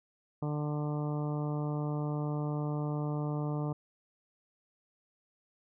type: harmonic tone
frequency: 148.7 Hz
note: D3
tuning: 22 cents sharp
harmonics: 1 / 2 / 3 / 4 / 5 / 6 / 7 / 8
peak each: -32 / -38 / -42 / -44 / -46 / -48 / -49 / -50 dBFS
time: 0.42-3.73 s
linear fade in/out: 5 ms
effects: none